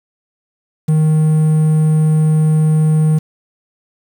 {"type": "tone with quantisation", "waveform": "triangle", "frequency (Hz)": 155.8, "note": "D#3", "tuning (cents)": 3, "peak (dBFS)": -7, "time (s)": [0.88, 3.19], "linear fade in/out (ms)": 10, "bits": 6, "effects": []}